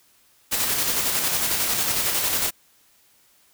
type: noise with tremolo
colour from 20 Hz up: white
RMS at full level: -22 dBFS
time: 0.51-2.51 s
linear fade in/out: 20 ms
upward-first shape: square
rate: 11 Hz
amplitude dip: 30%
effects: white hiss -59 dBFS RMS until 3.53 s